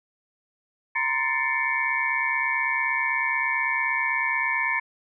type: tone cluster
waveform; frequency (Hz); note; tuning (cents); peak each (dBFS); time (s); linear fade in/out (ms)
sine; 939 / 1028 / 1765 / 2124 / 2260; A#5 / C6 / A6 / C7 / C#7; +12 / -31 / +5 / +25 / +33; -31 / -31 / -27 / -29 / -27; 0.95-4.8; 10
effects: none